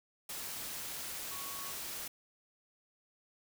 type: tone in noise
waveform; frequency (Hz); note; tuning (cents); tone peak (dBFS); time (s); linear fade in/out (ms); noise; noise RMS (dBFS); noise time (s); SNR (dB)
sine; 1112; C#6; +5; -48; 1.31-1.72; 5; white; -42; 0.29-2.08; -9
effects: none